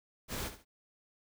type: noise with echo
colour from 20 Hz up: pink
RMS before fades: -38 dBFS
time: 0.28-0.51 s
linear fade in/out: 50 ms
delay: 70 ms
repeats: 2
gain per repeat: -11 dB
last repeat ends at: 0.65 s
effects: none